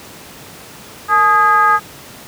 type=tone with frequency modulation; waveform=sine; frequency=1244.5 Hz; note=D#6; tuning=in tune; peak=-8 dBFS; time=1.08-1.8 s; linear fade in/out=50 ms; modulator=391 Hz; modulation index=0.93; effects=pink hiss -36 dBFS RMS until 2.27 s + high-pass 100 Hz 12 dB/octave